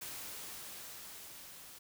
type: noise with level ramp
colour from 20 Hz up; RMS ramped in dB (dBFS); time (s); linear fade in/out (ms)
white; -44 to -53; 0.01-1.79; 10
effects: none